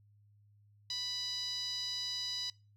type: tone with band-pass filter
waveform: 10% pulse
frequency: 987.8 Hz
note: B5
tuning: in tune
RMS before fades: -38 dBFS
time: 0.9-2.5 s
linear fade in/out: 2 ms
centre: 4500 Hz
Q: 7.6
effects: noise-tail reverb RT60 0.3 s tail -22 dB re dry + added 103 Hz sine -62 dBFS peak until 2.76 s